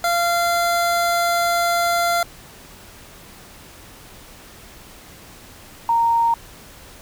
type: tone pair in turn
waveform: 25% pulse / sine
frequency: 690 / 926.9 Hz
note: F5 / A#5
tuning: -21 / -10 cents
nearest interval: perfect fourth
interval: 511 cents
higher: second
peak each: -13 / -14 dBFS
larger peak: first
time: 0.04-2.23 / 5.89-6.34 s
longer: first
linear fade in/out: 2 ms
effects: pink hiss -43 dBFS RMS until 7.01 s